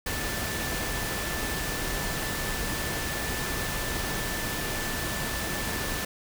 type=tone in noise; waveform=sine; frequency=1760 Hz; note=A6; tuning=in tune; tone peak=-37 dBFS; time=0.06-6.05 s; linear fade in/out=5 ms; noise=pink; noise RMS=-31 dBFS; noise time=0.06-6.05 s; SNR=-9 dB; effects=none